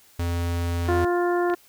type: tone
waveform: square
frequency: 85.9 Hz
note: F2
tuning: 28 cents flat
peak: -24 dBFS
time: 0.19-1.05 s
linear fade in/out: 5 ms
type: clicks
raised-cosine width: 0.3 ms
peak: -22 dBFS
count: 3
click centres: 0.858 / 1.5 / 1.538 s
type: harmonic tone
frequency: 351.5 Hz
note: F4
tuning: 11 cents sharp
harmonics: 1 / 2 / 3 / 4 / 5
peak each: -21 / -27 / -31 / -33 / -35 dBFS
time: 0.88-1.55 s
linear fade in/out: 10 ms
effects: white hiss -55 dBFS RMS until 1.68 s